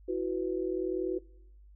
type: chord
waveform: sine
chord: E suspended second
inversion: none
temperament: equal with one note detuned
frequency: 329.6 / 370 / 495.9 Hz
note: E4 / F#4 / B4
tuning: 0 / 0 / +7 cents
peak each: -35 / -31 / -37 dBFS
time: 0.08-1.19 s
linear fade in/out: 10 ms
effects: noise-tail reverb RT60 0.9 s tail -24 dB re dry + added 50 Hz sine -52 dBFS peak until 1.75 s